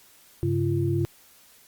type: tone cluster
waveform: sine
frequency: 100.1 / 137.7 / 342.4 Hz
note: G2 / C#3 / F4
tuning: +37 / -11 / -34 cents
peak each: -26 dBFS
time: 0.43-1.05 s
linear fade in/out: 0 ms
effects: white hiss -55 dBFS RMS until 1.67 s + Opus 48 kbps

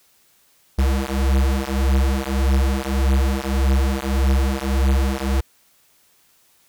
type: beating tone pair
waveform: square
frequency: 66 / 67.7 Hz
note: C2 / C#2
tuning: +16 / -40 cents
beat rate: 1.7 Hz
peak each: -20 dBFS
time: 0.78-5.41 s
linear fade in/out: 10 ms
effects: white hiss -58 dBFS RMS until 6.68 s

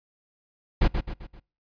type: noise with echo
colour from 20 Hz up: brown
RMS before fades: -18 dBFS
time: 0.81-0.88 s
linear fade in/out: 10 ms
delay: 130 ms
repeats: 4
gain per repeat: -7 dB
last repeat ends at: 1.4 s
effects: noise-tail reverb RT60 0.4 s tail -26 dB re dry + resampled to 11025 Hz

